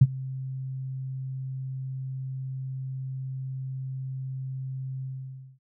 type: tone with ADSR envelope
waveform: sine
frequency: 131.9 Hz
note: C3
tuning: 14 cents sharp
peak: -9 dBFS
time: 0.01-5.59 s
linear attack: 8 ms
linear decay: 42 ms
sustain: -22 dB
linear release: 560 ms
effects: none